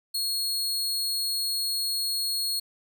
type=tone; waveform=sawtooth; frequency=4320 Hz; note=C#8; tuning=45 cents flat; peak=-23 dBFS; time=0.14-2.6 s; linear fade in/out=10 ms; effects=none